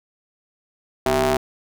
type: ring-modulated tone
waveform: sawtooth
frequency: 138.59 Hz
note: C#3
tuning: in tune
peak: -10 dBFS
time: 1.06-1.37 s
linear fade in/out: 2 ms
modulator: 522 Hz
effects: none